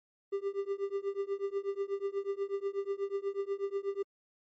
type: tone with tremolo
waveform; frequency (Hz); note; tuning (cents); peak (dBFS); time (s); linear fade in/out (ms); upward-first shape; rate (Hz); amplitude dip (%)
triangle; 396.7; G4; +21; -26; 0.32-4.03; 10; triangle; 8.2; 100
effects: MP3 32 kbps